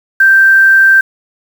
sine tone with quantisation, 1568 Hz, G6, in tune, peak -3 dBFS, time 0.2-1.01 s, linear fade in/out 5 ms, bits 5, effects none

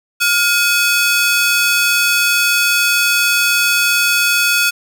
sawtooth ring-modulated tone, 1975.5 Hz, B6, in tune, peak -5 dBFS, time 0.2-4.71 s, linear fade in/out 20 ms, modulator 560 Hz, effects none

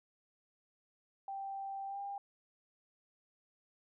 sine tone with pitch glide, 784 to 799.5 Hz, G5 to G5, 0 to +34 cents, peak -39 dBFS, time 1.28-2.18 s, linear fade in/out 2 ms, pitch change +34 cents, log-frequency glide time 1.87-1.99 s, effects none

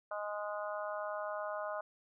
harmonic tone, 207.7 Hz, G#3, in tune, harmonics 3 / 4 / 5 / 6 / 7, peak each -39 / -46 / -45 / -44 / -47 dBFS, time 0.11-1.81 s, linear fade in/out 5 ms, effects none

